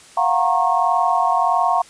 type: chord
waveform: sine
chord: Gb major seventh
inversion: third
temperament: equal with one note detuned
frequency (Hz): 698.5 / 740 / 932.3 / 1088.4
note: F5 / Gb5 / Bb5 / Db6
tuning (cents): 0 / 0 / 0 / -32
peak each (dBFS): -20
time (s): 0.17-1.82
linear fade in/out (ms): 5
effects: white hiss -45 dBFS RMS until 1.89 s + resampled to 22050 Hz